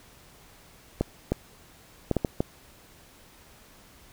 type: clicks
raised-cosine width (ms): 2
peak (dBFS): -10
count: 6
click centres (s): 1.01 / 1.32 / 2.113 / 2.167 / 2.248 / 2.405
effects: pink hiss -54 dBFS RMS until 4.12 s